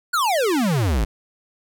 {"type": "exponential sweep", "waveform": "square", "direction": "down", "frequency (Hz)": [1506, 47.46], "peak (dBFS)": -18, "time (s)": [0.13, 1.05], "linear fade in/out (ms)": 10, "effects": []}